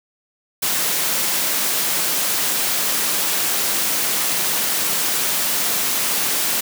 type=high-pass noise; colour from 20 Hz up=white; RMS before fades=-20 dBFS; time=0.62-6.61 s; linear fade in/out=10 ms; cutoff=140 Hz; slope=24 dB/octave; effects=none